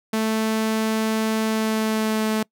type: tone with pitch glide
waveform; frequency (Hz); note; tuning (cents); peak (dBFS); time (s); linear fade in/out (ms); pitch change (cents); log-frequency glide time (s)
sawtooth; 220 to 217.5; A3 to A3; 0 to -20; -16; 0.13-2.43; 5; -20; 1.44-2.28
effects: noise-tail reverb RT60 0.1 s tail -25 dB re dry

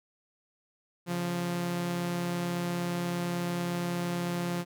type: tone pair together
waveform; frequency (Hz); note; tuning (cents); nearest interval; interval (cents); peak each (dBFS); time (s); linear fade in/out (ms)
sawtooth; 138.16 / 174.61; C#3 / F3; -5 / 0; major third; 405; -36 / -26; 1.06-4.65; 50
effects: none

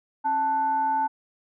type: tone with frequency modulation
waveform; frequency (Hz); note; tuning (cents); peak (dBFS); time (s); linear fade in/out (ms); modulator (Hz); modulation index
sine; 880; A5; 0; -21; 0.24-1.08; 20; 609; 0.3
effects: none

